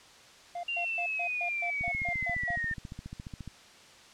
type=tone bursts; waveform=triangle; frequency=698 Hz; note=F5; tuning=1 cent flat; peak=-32 dBFS; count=10; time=0.55-2.56 s; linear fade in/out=5 ms; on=84 ms; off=130 ms
type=linear sweep; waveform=sine; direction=down; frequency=2794 to 1800 Hz; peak=-30 dBFS; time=0.68-2.74 s; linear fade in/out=5 ms
type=click train; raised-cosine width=5 ms; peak=-28 dBFS; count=25; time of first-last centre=1.81-3.477 s; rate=14.4 Hz
effects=white hiss -54 dBFS RMS until 4.13 s + low-pass 6000 Hz 12 dB/octave